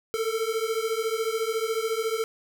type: beating tone pair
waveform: square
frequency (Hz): 440 / 454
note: A4 / A#4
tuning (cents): 0 / -46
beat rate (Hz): 14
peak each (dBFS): -29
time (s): 0.14-2.24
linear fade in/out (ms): 0
effects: 9-bit